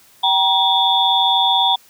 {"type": "tone cluster", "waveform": "sine", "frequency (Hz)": [774, 948, 3384, 3564], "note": ["G5", "A#5", "G#7", "A7"], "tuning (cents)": [-22, 29, 32, 22], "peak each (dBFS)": -18, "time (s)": [0.23, 1.76], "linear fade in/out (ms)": 10, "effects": ["white hiss -50 dBFS RMS until 1.89 s"]}